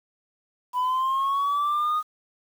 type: linear sweep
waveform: sine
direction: up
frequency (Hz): 988 to 1244.5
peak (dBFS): -19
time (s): 0.73-2.03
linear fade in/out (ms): 50
effects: tanh soft clip ceiling -20 dBFS + 8-bit